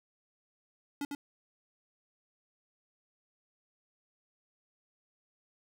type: tone with echo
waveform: square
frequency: 285.3 Hz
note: C#4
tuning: 50 cents sharp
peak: -34 dBFS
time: 1.01-1.05 s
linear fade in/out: 2 ms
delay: 100 ms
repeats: 1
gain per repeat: -3 dB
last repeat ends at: 1.15 s
effects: none